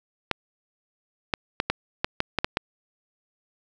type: clicks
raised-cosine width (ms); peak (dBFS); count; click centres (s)
0.3; -6; 9; 0.313 / 1.338 / 1.601 / 1.7 / 2.045 / 2.204 / 2.387 / 2.445 / 2.571
effects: none